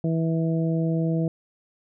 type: harmonic tone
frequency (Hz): 163.2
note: E3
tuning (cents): -17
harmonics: 1 / 2 / 3 / 4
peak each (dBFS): -22 / -28 / -32 / -34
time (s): 0.04-1.28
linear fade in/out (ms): 2
effects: none